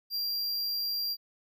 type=tone; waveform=square; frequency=4752 Hz; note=D8; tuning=20 cents sharp; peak=-30 dBFS; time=0.1-1.17 s; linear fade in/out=50 ms; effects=none